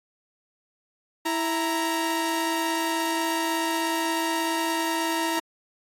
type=tone pair together; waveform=sawtooth; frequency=329.6 / 932.3 Hz; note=E4 / A#5; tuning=0 / 0 cents; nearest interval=octave + tritone; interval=1800 cents; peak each=-23 dBFS; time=1.25-5.4 s; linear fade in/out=10 ms; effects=AAC 48 kbps

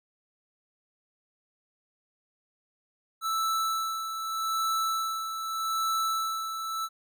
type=tone with tremolo; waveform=square; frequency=1318.5 Hz; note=E6; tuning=in tune; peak=-26 dBFS; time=3.21-6.89 s; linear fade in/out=50 ms; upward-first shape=sine; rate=0.82 Hz; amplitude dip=55%; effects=none

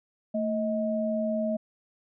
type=tone pair together; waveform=sine; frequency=223.3 / 631.6 Hz; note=A3 / D#5; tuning=+26 / +26 cents; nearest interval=octave + tritone; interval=1800 cents; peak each=-28 dBFS; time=0.34-1.57 s; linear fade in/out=10 ms; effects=none

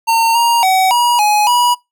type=tone with pitch steps; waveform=square; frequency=912 / 938 / 755 / 961 / 839 / 971 Hz; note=A#5 / A#5 / F#5 / B5 / G#5 / B5; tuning=-38 / +11 / +35 / -48 / +17 / -30 cents; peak=-10 dBFS; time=0.07-1.75 s; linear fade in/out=20 ms; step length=280 ms; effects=noise-tail reverb RT60 0.2 s tail -25 dB re dry

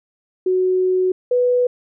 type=tone pair in turn; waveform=sine; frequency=370 / 493.9 Hz; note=F#4 / B4; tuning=0 / 0 cents; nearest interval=perfect fourth; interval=500 cents; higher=second; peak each=-14 / -13 dBFS; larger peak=second; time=0.46-1.12 / 1.31-1.67 s; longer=first; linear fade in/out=5 ms; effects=none

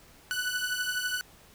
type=beating tone pair; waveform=sawtooth; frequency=1480 / 1492 Hz; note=F#6 / F#6; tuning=0 / +14 cents; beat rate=12 Hz; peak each=-29 / -28 dBFS; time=0.31-1.21 s; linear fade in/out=0 ms; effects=pink hiss -56 dBFS RMS until 1.54 s

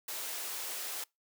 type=high-pass noise; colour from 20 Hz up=white; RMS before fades=-39 dBFS; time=0.08-1.04 s; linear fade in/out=5 ms; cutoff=340 Hz; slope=24 dB/octave; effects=noise-tail reverb RT60 0.2 s tail -25 dB re dry

